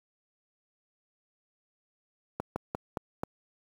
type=slowing click train; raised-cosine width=1 ms; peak=-17 dBFS; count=5; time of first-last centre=2.4-3.234 s; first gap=160 ms; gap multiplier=1.18; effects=high-pass 80 Hz 12 dB/octave + 8-bit